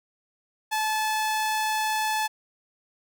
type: tone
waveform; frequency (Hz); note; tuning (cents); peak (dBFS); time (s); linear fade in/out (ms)
sawtooth; 866; A5; -28; -20; 0.71-2.28; 20
effects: none